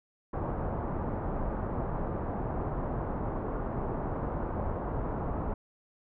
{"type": "low-pass noise", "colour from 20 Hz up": "pink", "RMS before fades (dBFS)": -33, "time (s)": [0.33, 5.54], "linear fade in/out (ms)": 5, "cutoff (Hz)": 1100, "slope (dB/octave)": 24, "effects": []}